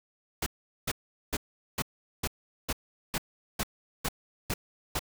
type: noise bursts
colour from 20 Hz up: pink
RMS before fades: -30 dBFS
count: 11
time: 0.42-4.993 s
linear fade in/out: 5 ms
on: 43 ms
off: 410 ms
effects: none